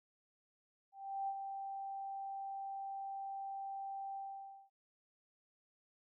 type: tone with ADSR envelope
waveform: sine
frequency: 784 Hz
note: G5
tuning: in tune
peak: -35 dBFS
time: 0.92-4.7 s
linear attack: 360 ms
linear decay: 56 ms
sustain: -6 dB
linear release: 540 ms
effects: none